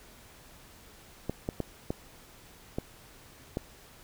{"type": "clicks", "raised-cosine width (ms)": 2, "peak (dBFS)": -17, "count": 6, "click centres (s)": [1.296, 1.489, 1.603, 1.905, 2.785, 3.571], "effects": ["pink hiss -54 dBFS RMS until 4.03 s"]}